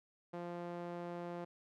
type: tone with band-pass filter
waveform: sawtooth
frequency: 173.7 Hz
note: F3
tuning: 9 cents flat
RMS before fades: -44 dBFS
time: 0.33-1.45 s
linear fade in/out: 10 ms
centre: 570 Hz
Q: 0.94
effects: none